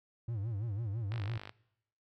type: tone with vibrato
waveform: triangle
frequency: 107.8 Hz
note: A2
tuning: 35 cents flat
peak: -32 dBFS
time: 0.28-1.38 s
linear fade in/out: 5 ms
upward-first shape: sine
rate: 6 Hz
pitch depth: 180 cents each way
type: click train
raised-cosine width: 0.3 ms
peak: -28 dBFS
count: 20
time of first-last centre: 1.12-1.494 s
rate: 50.8 Hz
effects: noise-tail reverb RT60 0.8 s tail -22 dB re dry